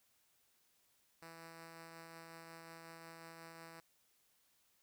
5% pulse tone with tremolo, 164.81 Hz, E3, in tune, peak -40 dBFS, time 1.22-3.8 s, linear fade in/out 2 ms, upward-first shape triangle, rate 5.5 Hz, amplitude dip 25%, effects white hiss -75 dBFS RMS until 4.82 s

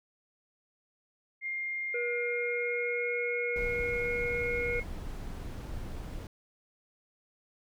sine tone with pitch glide, 2117 to 2164 Hz, C7 to C#7, +20 to -42 cents, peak -32 dBFS, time 1.41-4.84 s, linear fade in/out 50 ms, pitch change +38 cents, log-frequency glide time 2.06-3.21 s
harmonic tone, 480.1 Hz, B4, 49 cents flat, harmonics 1 / 3 / 5, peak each -32 / -42 / -46 dBFS, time 1.94-4.8 s, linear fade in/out 5 ms
brown noise, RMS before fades -39 dBFS, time 3.56-6.27 s, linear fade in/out 2 ms
effects none

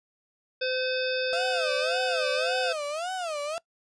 harmonic tone, 513 Hz, C5, 34 cents flat, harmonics 1 / 3 / 5 / 7 / 9 / 10, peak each -28 / -33 / -35 / -36 / -38 / -38 dBFS, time 0.61-2.73 s, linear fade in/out 10 ms
35% pulse tone with vibrato, 659.3 Hz, E5, in tune, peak -28 dBFS, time 1.33-3.58 s, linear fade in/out 0 ms, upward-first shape sine, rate 1.8 Hz, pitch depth 230 cents each way
effects noise-tail reverb RT60 0.1 s tail -22 dB re dry + resampled to 22050 Hz

